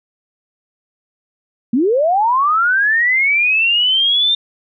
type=linear sweep; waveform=sine; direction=up; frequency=217.4 to 3624 Hz; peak=-11 dBFS; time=1.73-4.35 s; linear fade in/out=5 ms; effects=none